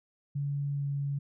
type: tone with pitch glide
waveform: sine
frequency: 142.1 to 141.04 Hz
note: C#3 to C#3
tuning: +43 to +30 cents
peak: -29 dBFS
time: 0.35-1.19 s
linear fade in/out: 10 ms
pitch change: -13 cents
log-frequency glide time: 0.74-0.85 s
effects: none